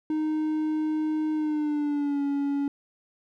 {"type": "tone with pitch glide", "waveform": "triangle", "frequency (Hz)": [309.6, 282.3], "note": ["D#4", "C#4"], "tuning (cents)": [-9, 32], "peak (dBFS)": -22, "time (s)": [0.1, 2.68], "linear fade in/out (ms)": 2, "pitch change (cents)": -159, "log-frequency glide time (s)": [1.33, 2.22], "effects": []}